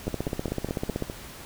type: two click trains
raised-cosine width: 2 ms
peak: -14 / -19 dBFS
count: 16 / 6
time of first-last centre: 0.08-1.023 / 0.07-1.099 s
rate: 15.9 / 4.86 Hz
effects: pink hiss -43 dBFS RMS until 1.45 s